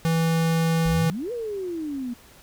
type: tone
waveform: square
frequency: 164.1 Hz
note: E3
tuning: 8 cents flat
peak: -20 dBFS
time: 0.05-1.1 s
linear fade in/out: 0 ms
type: exponential two-way sweep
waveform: sine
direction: up then down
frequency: 45.55 to 494.9 to 234.4 Hz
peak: -27 dBFS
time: 0.85-2.14 s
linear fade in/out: 10 ms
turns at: 1.32 s
effects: pink hiss -51 dBFS RMS until 2.42 s